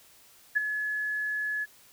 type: tone with ADSR envelope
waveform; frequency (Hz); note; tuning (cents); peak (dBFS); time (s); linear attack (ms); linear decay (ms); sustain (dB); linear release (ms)
sine; 1704; G#6; +44; -19; 0.55-1.66; 20; 16; -9; 31
effects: white hiss -57 dBFS RMS until 1.92 s